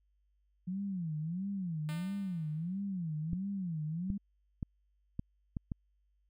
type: tone with vibrato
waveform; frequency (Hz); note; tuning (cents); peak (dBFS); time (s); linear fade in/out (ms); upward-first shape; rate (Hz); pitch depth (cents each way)
sine; 174.61; F3; 0; -34; 0.67-4.18; 10; sine; 1.5; 240
type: tone with exponential decay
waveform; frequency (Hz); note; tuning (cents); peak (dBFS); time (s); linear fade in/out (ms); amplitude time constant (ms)
5% pulse; 300; D4; +37; -33; 1.89-2.81; 0; 200
type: clicks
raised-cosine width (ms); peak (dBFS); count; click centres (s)
5; -24; 6; 3.332 / 4.102 / 4.628 / 5.194 / 5.568 / 5.718
effects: added 50 Hz sine -70 dBFS peak until 6.29 s